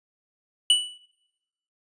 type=tone with exponential decay; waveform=square; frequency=2960 Hz; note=F#7; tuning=in tune; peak=-13 dBFS; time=0.7-0.98 s; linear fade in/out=2 ms; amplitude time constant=60 ms; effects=noise-tail reverb RT60 1.0 s tail -25 dB re dry + resampled to 22050 Hz

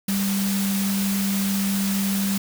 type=tone in noise; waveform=sine; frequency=196.8 Hz; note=G3; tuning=7 cents sharp; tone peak=-21 dBFS; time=0.08-2.38 s; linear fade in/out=5 ms; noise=white; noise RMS=-29 dBFS; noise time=0.08-2.38 s; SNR=+5 dB; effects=none

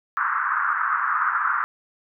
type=band-pass noise; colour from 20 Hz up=white; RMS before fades=-23 dBFS; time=0.17-1.64 s; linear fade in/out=0 ms; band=1100 to 1500 Hz; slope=48 dB/octave; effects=none

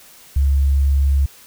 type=tone; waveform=sine; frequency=69.3 Hz; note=C#2; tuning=in tune; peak=-12 dBFS; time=0.36-1.26 s; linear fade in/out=5 ms; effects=white hiss -45 dBFS RMS until 1.46 s

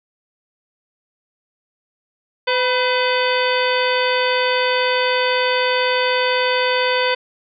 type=harmonic tone with a mistuned harmonic; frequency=506 Hz; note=B4; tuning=42 cents sharp; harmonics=1 / 2 / 3 / 4 / 5 / 6 / 7 / 9; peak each=-19 / -22 / -24 / -25 / -26 / -27 / -27 / -29 dBFS; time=2.47-7.15 s; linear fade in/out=10 ms; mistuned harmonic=2; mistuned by=-54 cents; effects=none

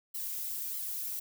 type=noise with flanger; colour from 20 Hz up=violet; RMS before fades=-37 dBFS; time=0.14-1.2 s; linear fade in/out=10 ms; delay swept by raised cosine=0.95 to 3.45 ms; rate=1.6 Hz; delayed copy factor=+0.9; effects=none

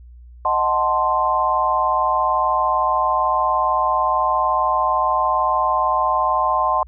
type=chord; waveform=sine; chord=D# diminished seventh; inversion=none; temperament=equal; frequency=622.3 / 740 / 880 / 1046.5 Hz; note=D#5 / F#5 / A5 / C6; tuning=0 / 0 / 0 / 0 cents; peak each=-24 / -23 / -22 / -18 dBFS; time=0.45-6.83 s; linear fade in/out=2 ms; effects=added 60 Hz sine -39 dBFS peak until 6.87 s

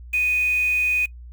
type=tone with quantisation; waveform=sine; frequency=2489 Hz; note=D#7; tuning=in tune; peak=-18 dBFS; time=0.13-1.06 s; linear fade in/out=10 ms; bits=6; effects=noise-tail reverb RT60 0.1 s tail -21 dB re dry + added 60 Hz sine -37 dBFS peak until 1.32 s

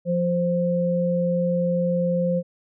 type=tone pair together; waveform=sine; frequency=175.24 / 523.3 Hz; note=F3 / C5; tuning=+6 / 0 cents; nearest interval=octave + perfect fifth; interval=1894 cents; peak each=-22 dBFS; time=0.05-2.43 s; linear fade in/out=50 ms; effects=none

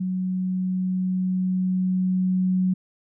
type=tone with level ramp; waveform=sine; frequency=185 Hz; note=F#3; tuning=in tune; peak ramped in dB=-23 to -18 dBFS; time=0-2.74 s; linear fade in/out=10 ms; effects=none

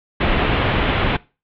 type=low-pass noise; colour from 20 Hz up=pink; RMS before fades=-18 dBFS; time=0.2-1.17 s; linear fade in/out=10 ms; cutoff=3400 Hz; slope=48 dB/octave; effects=noise-tail reverb RT60 0.3 s tail -21 dB re dry

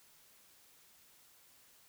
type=silence; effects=white hiss -64 dBFS RMS until 1.88 s

